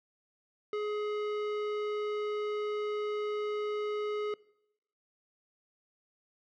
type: tone with tanh clipping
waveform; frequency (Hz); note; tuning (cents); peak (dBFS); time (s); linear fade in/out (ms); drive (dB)
sine; 420.1; G#4; +20; -33; 0.73-4.34; 2; 15
effects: noise-tail reverb RT60 0.8 s tail -22 dB re dry